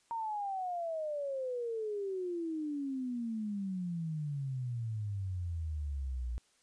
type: exponential sweep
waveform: sine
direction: down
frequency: 932.3 to 57.9 Hz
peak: -34 dBFS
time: 0.11-6.38 s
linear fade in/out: 0 ms
effects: white hiss -70 dBFS RMS until 6.62 s + resampled to 22050 Hz